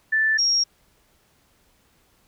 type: tone pair in turn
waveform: sine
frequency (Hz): 1760 / 5588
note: A6 / F8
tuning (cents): 0 / 0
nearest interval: octave + minor sixth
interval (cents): 2000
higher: second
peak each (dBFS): -17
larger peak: neither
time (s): 0.12-0.38 / 0.38-0.64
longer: neither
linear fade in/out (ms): 10
effects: pink hiss -62 dBFS RMS until 2.27 s